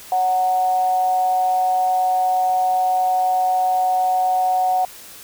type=tone with amplitude modulation; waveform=sine; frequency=740 Hz; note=F#5; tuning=in tune; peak=-13 dBFS; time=0.12-4.85 s; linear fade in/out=2 ms; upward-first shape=sine; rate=184 Hz; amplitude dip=45%; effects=white hiss -40 dBFS RMS until 5.23 s